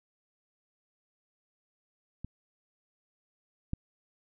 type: clicks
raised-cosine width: 5 ms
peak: -26 / -19 dBFS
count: 2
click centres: 2.246 / 3.734 s
effects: none